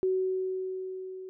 sine tone with level ramp, 374.8 Hz, F#4, 22 cents sharp, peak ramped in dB -23 to -39 dBFS, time 0.03-1.29 s, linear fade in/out 0 ms, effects none

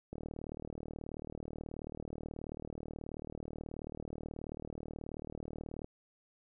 click train, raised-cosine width 2 ms, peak -29 dBFS, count 221, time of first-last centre 0.13-5.844 s, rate 38.5 Hz, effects none

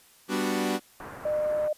sawtooth chord, G major seventh, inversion none, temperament equal, 196 / 246.9 / 293.7 / 370 Hz, G3 / B3 / D4 / F#4, 0 / 0 / 0 / 0 cents, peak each -27 dBFS, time 0.28-0.8 s, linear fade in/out 50 ms
white low-pass noise, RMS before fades -42 dBFS, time 1-1.68 s, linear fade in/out 0 ms, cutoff 1500 Hz, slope 24 dB/octave
sine tone, 606 Hz, D#5, 46 cents flat, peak -24 dBFS, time 1.25-1.73 s, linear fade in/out 5 ms
effects white hiss -57 dBFS RMS until 1.77 s + resampled to 32000 Hz

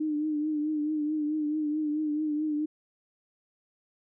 sine tone with vibrato, 303.4 Hz, D#4, 44 cents flat, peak -26 dBFS, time 0-2.66 s, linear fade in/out 10 ms, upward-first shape triangle, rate 4.6 Hz, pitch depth 53 cents each way, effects none

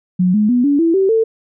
sine tone with pitch steps, 181.8 / 211.3 / 245.5 / 285.3 / 331.5 / 385.2 / 447.6 Hz, F#3 / G#3 / B3 / C#4 / E4 / G4 / A4, -30 / +30 / -10 / +50 / +10 / -30 / +30 cents, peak -10 dBFS, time 0.19-1.24 s, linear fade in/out 10 ms, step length 150 ms, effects none

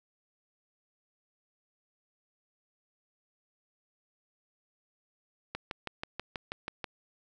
click train, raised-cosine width 0.3 ms, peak -19 dBFS, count 9, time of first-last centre 5.55-6.842 s, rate 6.19 Hz, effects none

